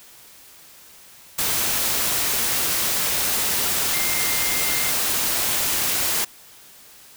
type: tone in noise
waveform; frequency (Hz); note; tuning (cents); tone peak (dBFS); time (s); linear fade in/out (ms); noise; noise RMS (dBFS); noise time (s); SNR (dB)
sine; 2100; C7; +6; -29; 3.93-4.91; 10; white; -22; 1.38-6.25; -10
effects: white hiss -47 dBFS RMS until 7.16 s